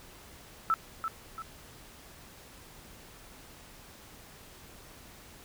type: tone with echo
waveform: sine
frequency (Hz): 1318.5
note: E6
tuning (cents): 0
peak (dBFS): -23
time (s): 0.7-0.74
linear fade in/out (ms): 0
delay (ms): 340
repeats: 2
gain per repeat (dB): -7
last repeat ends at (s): 1.42
effects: pink hiss -52 dBFS RMS until 5.44 s